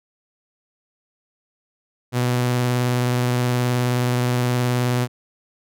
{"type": "tone with vibrato", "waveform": "sawtooth", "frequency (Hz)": 123.47, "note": "B2", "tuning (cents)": 0, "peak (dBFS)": -14, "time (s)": [2.12, 5.08], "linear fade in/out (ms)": 50, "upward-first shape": "sine", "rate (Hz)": 19, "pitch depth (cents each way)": 17, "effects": []}